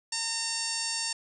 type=harmonic tone with a mistuned harmonic; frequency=912 Hz; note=A#5; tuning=38 cents flat; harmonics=1 / 2 / 3 / 4 / 5 / 6 / 7 / 8 / 9 / 10; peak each=-42 / -41 / -40 / -45 / -35 / -35 / -41 / -38 / -43 / -38 dBFS; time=0.12-1.13 s; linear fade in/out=5 ms; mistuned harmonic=10; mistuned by=-55 cents; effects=none